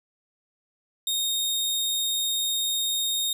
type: tone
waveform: sawtooth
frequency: 3704 Hz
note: A#7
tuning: 12 cents flat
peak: -21 dBFS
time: 1.07-3.33 s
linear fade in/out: 2 ms
effects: none